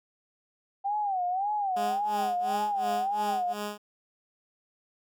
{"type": "tone with vibrato", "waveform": "sine", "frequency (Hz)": 775, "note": "G5", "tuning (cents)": -20, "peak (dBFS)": -26, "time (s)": [0.84, 3.54], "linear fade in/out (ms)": 20, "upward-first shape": "sine", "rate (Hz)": 1.8, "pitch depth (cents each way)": 150}
{"type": "tone with tremolo", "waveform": "10% pulse", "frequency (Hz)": 207.7, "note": "G#3", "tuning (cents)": 0, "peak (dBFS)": -23, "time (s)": [1.76, 3.78], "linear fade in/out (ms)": 10, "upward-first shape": "sine", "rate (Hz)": 2.8, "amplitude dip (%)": 95}
{"effects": []}